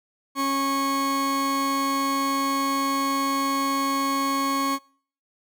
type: tone pair together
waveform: 40% pulse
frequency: 274.5 / 1098 Hz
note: C#4 / C#6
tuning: -17 / -17 cents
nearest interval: 2 octaves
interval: 2400 cents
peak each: -25 dBFS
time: 0.35-4.79 s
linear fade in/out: 50 ms
effects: noise-tail reverb RT60 0.5 s tail -25 dB re dry